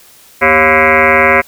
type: tone with frequency modulation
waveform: sine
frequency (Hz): 1318.5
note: E6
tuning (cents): 0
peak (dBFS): -5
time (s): 0.41-1.42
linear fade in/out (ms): 20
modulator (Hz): 154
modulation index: 6.4
effects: white hiss -42 dBFS RMS until 1.47 s